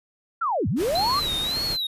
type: linear two-way sweep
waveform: sine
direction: down then up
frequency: 1419 to 79.3 to 1214 Hz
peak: -21 dBFS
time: 0.41-1.2 s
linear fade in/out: 10 ms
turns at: 0.68 s
type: noise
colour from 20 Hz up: pink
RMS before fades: -33 dBFS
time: 0.76-1.78 s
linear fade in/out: 50 ms
type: tone with vibrato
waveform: triangle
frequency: 3994 Hz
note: B7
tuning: 19 cents sharp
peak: -23 dBFS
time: 0.95-1.87 s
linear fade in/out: 5 ms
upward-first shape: sine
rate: 1.8 Hz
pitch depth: 150 cents each way
effects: resampled to 32000 Hz